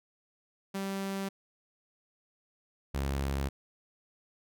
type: tone pair in turn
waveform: sawtooth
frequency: 195 / 68.66 Hz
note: G3 / C#2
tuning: -9 / -16 cents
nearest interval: octave + tritone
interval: 1807 cents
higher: first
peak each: -29 / -26 dBFS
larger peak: second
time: 0.74-1.29 / 2.94-3.49 s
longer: neither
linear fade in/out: 10 ms
effects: none